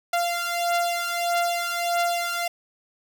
sawtooth beating tone pair, 692 / 693.6 Hz, F5 / F5, -16 / -12 cents, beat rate 1.6 Hz, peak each -21 / -23 dBFS, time 0.13-2.48 s, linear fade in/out 5 ms, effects none

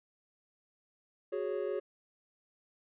triangle chord, F# suspended second, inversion none, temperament equal, 370 / 415.3 / 554.4 Hz, F#4 / G#4 / C#5, 0 / 0 / 0 cents, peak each -35 / -34 / -36 dBFS, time 1.32-1.8 s, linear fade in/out 10 ms, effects resampled to 8000 Hz

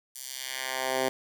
10% pulse tone with high-pass filter sweep, 131 Hz, C3, 2 cents sharp, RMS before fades -32 dBFS, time 0.15-1.09 s, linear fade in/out 5 ms, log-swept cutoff 7700 to 330 Hz, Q 0.83, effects 9-bit

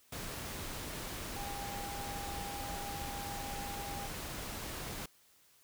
sine tone in noise, 805 Hz, G5, 46 cents sharp, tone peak -43 dBFS, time 1.36-4.08 s, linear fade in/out 5 ms, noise pink, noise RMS -42 dBFS, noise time 0.12-5.06 s, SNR -4 dB, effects white hiss -66 dBFS RMS until 5.63 s

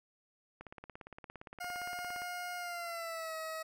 click train, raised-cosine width 0.5 ms, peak -32 dBFS, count 29, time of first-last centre 0.61-2.219 s, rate 17.4 Hz
20% pulse tone with pitch glide, 713 to 638.9 Hz, F5 to D#5, +36 to +46 cents, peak -34 dBFS, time 1.6-3.63 s, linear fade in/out 10 ms, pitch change -190 cents, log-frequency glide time 2.57-3.35 s
effects none

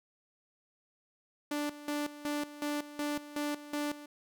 sawtooth tone with tremolo, 293.7 Hz, D4, in tune, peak -28 dBFS, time 1.51-4.06 s, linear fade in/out 5 ms, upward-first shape square, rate 2.7 Hz, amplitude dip 80%, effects none

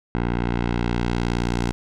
10% pulse tone with low-pass filter sweep, 59.1 Hz, A#1, 24 cents sharp, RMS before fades -23 dBFS, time 0.15-1.72 s, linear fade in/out 0 ms, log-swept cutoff 2000 to 7500 Hz, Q 0.82, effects none

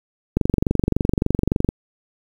click train, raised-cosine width 3 ms, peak -4 dBFS, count 32, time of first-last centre 0.37-1.689 s, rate 23.5 Hz, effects 7-bit

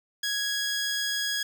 15% pulse tone, 1661.2 Hz, G#6, in tune, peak -20 dBFS, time 0.23-1.43 s, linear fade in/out 5 ms, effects none

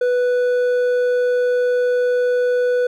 sine tone with hard clipping, 493.9 Hz, B4, in tune, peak -16 dBFS, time 0.01-2.87 s, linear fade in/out 5 ms, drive 5 dB, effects none

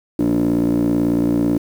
15% pulse tone with band-pass filter, 58.2 Hz, A#1, 2 cents flat, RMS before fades -17 dBFS, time 0.19-1.58 s, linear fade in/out 5 ms, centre 320 Hz, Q 9.5, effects 7-bit

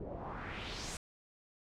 pink noise with low-pass filter sweep, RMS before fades -43 dBFS, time 0-0.97 s, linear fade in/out 2 ms, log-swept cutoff 420 to 8800 Hz, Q 2.3, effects none

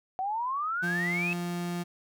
sine exponential sweep, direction up, 739 to 2637 Hz, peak -28 dBFS, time 0.19-1.33 s, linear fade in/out 0 ms
35% pulse tone, 174.61 Hz, F3, in tune, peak -29 dBFS, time 0.82-1.84 s, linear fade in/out 20 ms
effects none

